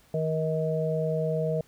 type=harmonic tone; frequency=158.2 Hz; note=D#3; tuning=29 cents sharp; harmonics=1 / 3 / 4; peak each=-28 / -29 / -30 dBFS; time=0.14-1.61 s; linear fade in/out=2 ms; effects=pink hiss -60 dBFS RMS until 1.67 s